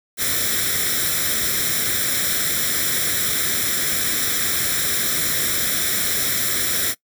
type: noise with comb filter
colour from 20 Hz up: white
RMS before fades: -21 dBFS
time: 0.17-6.95 s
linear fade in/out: 50 ms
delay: 0.54 ms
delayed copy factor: +0.75
effects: noise-tail reverb RT60 0.1 s tail -21 dB re dry + high-pass 60 Hz 12 dB/octave